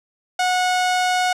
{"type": "tone", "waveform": "sawtooth", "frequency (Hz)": 731, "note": "F#5", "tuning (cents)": -21, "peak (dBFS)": -13, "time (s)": [0.39, 1.33], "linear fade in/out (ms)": 5, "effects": ["low-pass 8000 Hz 12 dB/octave"]}